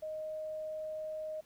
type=tone; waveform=sine; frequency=622.3 Hz; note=D#5; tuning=in tune; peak=-37 dBFS; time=0.02-1.41 s; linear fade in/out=10 ms; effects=pink hiss -66 dBFS RMS until 1.45 s